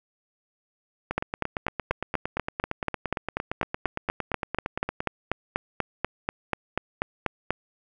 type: two click trains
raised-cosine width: 0.5 ms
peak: -9 / -13 dBFS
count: 27 / 35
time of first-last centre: 1.18-7.506 / 1.11-5.005 s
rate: 4.11 / 8.73 Hz
effects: none